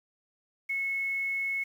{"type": "tone with quantisation", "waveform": "sine", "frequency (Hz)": 2191, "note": "C#7", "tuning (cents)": -21, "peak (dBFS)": -28, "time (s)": [0.69, 1.64], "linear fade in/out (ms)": 10, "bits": 9, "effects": []}